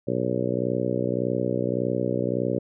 harmonic tone, 61.74 Hz, B1, in tune, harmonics 2 / 3 / 4 / 5 / 6 / 7 / 8 / 9, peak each -31 / -31 / -31 / -31 / -31 / -31 / -31 / -31 dBFS, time 0.07-2.59 s, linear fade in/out 10 ms, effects none

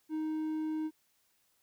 triangle tone, 312.2 Hz, D#4, 6 cents sharp, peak -30 dBFS, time 0.09-0.91 s, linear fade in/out 50 ms, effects white hiss -73 dBFS RMS until 1.62 s

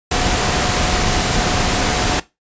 sine tone in noise, 727 Hz, F#5, 31 cents flat, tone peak -26 dBFS, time 0.11-2.2 s, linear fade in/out 5 ms, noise pink, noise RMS -17 dBFS, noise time 0.11-2.2 s, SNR -12 dB, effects noise-tail reverb RT60 0.2 s tail -17 dB re dry + resampled to 16000 Hz

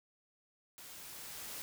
white noise with level ramp, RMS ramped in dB -52 to -44 dBFS, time 0.78-1.62 s, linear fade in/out 0 ms, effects none

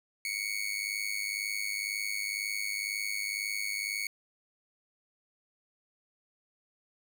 sawtooth tone with amplitude modulation, 2214 Hz, C#7, 3 cents flat, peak -25 dBFS, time 0.25-4.07 s, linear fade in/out 2 ms, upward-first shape sine, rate 102 Hz, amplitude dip 80%, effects none

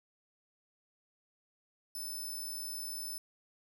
5% pulse tone, 5274 Hz, E8, in tune, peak -33 dBFS, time 1.95-3.18 s, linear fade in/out 2 ms, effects none

